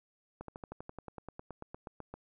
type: slowing click train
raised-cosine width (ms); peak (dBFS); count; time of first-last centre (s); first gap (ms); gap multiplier
1; -29; 18; 0.41-2.14; 73; 1.04
effects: none